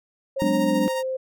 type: tone with pitch glide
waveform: sine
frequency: 540 to 521.9 Hz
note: C#5 to C5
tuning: -45 to -4 cents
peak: -24 dBFS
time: 0.36-1.17 s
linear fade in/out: 10 ms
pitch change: -59 cents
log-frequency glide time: 0.62-0.77 s
type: tone with tremolo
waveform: sawtooth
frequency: 932.3 Hz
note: A#5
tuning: in tune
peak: -23 dBFS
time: 0.39-1.03 s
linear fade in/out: 20 ms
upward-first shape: triangle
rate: 14 Hz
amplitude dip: 50%
type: chord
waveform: sine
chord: G# half-diminished seventh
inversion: third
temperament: equal with one note detuned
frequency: 185 / 207.7 / 252.7 / 293.7 Hz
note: F#3 / G#3 / B3 / D4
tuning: 0 / 0 / +40 / 0 cents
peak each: -27 / -25 / -27 / -23 dBFS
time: 0.42-0.88 s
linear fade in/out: 0 ms
effects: none